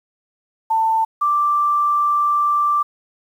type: tone pair in turn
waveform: sine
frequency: 892 / 1175.2 Hz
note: A5 / D6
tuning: +23 / +1 cents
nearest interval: perfect fourth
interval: 478 cents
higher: second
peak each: -14 dBFS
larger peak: neither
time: 0.7-1.05 / 1.21-2.83 s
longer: second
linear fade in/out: 10 ms
effects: 8-bit